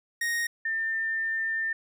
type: tone pair in turn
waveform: 45% pulse / sine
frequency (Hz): 1864.7 / 1797.8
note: A#6 / A6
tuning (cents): 0 / +37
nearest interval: minor second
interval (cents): 63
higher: first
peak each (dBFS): -26 / -26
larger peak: neither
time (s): 0.21-0.47 / 0.65-1.73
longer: second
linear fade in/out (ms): 5
effects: none